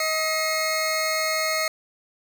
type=tone pair together; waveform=20% pulse; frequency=633 / 2151 Hz; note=D#5 / C7; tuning=+30 / +47 cents; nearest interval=octave + major sixth; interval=2117 cents; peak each=-20 dBFS; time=0-1.68 s; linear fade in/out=2 ms; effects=none